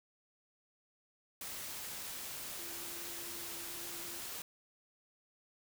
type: tone in noise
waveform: sine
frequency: 342.8 Hz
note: F4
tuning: 32 cents flat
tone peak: -54 dBFS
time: 2.59-4.2 s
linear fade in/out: 2 ms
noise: white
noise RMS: -44 dBFS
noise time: 1.41-4.42 s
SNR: -13 dB
effects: none